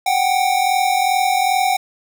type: tone pair together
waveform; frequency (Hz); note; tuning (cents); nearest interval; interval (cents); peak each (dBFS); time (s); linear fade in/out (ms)
square; 741.5 / 784; F#5 / G5; +4 / 0; minor second; 96; -18; 0.06-1.77; 5
effects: none